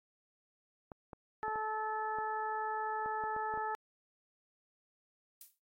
clicks, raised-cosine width 1 ms, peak -32 dBFS, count 10, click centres 0.918 / 1.132 / 1.481 / 1.558 / 2.186 / 3.06 / 3.238 / 3.364 / 3.539 / 3.575 s
harmonic tone, 434 Hz, A4, 24 cents flat, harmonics 1 / 2 / 3 / 4, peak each -43 / -36 / -41 / -44 dBFS, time 1.43-3.75 s, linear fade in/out 0 ms
violet noise with exponential decay, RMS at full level -45 dBFS, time 5.41-5.59 s, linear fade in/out 2 ms, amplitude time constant 37 ms
effects AAC 48 kbps

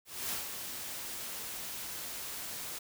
white noise with ADSR envelope, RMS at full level -35 dBFS, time 0.05-2.79 s, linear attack 260 ms, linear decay 130 ms, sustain -6 dB, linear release 9 ms, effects none

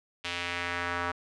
square tone with band-pass filter sweep, 87.31 Hz, F2, in tune, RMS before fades -33 dBFS, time 0.24-1.12 s, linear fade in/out 10 ms, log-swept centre 3000 to 1300 Hz, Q 1.7, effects resampled to 24000 Hz

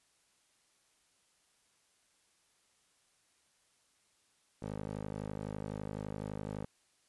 15% pulse tone with band-pass filter, 51.91 Hz, G#1, in tune, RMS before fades -41 dBFS, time 4.62-6.65 s, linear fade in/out 5 ms, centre 380 Hz, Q 0.72, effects white hiss -72 dBFS RMS until 7.08 s + resampled to 24000 Hz

